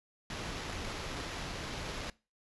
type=noise with sample-and-hold; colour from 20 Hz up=pink; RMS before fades=-40 dBFS; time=0.3-2.1 s; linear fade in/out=2 ms; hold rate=8820 Hz; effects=noise-tail reverb RT60 0.3 s tail -22 dB re dry + resampled to 24000 Hz